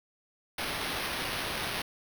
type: noise with sample-and-hold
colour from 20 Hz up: blue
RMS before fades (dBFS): -34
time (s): 0.58-1.82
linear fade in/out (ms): 5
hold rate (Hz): 7350
effects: none